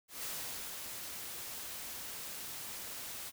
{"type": "noise with ADSR envelope", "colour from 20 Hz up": "white", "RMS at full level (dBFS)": -40, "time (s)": [0.08, 3.32], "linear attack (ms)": 160, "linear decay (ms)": 470, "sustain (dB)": -4, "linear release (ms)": 42, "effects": []}